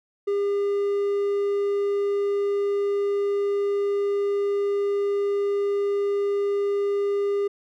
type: tone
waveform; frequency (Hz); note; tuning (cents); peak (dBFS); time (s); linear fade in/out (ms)
triangle; 403.3; G4; +49; -19; 0.27-7.48; 10
effects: none